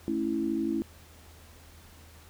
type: chord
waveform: sine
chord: A major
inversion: none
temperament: equal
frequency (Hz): 220 / 277.2 / 329.6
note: A3 / C#4 / E4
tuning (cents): 0 / 0 / 0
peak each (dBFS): -33 / -32 / -29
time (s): 0.08-0.82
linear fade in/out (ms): 0
effects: added 80 Hz sine -53 dBFS peak until 2.29 s + pink hiss -55 dBFS RMS until 2.29 s